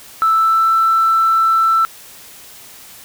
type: tone with pitch glide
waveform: sine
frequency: 1318.5 to 1330.7 Hz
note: E6 to E6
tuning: 0 to +16 cents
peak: -9 dBFS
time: 0.22-1.85 s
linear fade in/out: 0 ms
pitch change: +16 cents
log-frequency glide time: 0.32-0.73 s
effects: tanh soft clip ceiling -6 dBFS + white hiss -39 dBFS RMS until 3.04 s